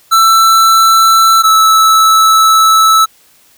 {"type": "tone pair in turn", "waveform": "square", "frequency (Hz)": [1332, 1309.1], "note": ["E6", "E6"], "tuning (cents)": [18, -12], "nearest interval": "unison", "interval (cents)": 30, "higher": "first", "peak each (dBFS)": -5, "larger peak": "neither", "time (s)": [[0.11, 1.43], [1.43, 3.06]], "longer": "second", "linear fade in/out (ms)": 20, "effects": ["white hiss -47 dBFS RMS until 3.57 s"]}